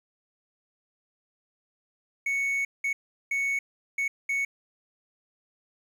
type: tone bursts at uneven times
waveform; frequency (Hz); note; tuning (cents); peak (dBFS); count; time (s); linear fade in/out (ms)
triangle; 2218; C#7; 0; -23; 5; 2.26-2.65 / 2.84-2.93 / 3.31-3.59 / 3.98-4.08 / 4.29-4.45; 5
effects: 10-bit